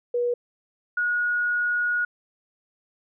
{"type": "tone pair in turn", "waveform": "sine", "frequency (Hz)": [483.6, 1449.2], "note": ["B4", "F#6"], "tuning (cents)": [-36, -36], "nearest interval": "octave + perfect fifth", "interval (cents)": 1900, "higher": "second", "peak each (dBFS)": -21, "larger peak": "neither", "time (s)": [[0.14, 0.34], [0.97, 2.05]], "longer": "second", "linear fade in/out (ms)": 5, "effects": []}